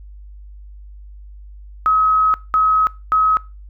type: tone bursts at uneven times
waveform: sine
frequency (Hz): 1276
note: D#6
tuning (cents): +43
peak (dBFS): -11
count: 3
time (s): 1.86-2.34 / 2.54-2.87 / 3.12-3.37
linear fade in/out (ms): 0
effects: noise-tail reverb RT60 0.3 s tail -22 dB re dry + added 50 Hz sine -35 dBFS peak until 3.69 s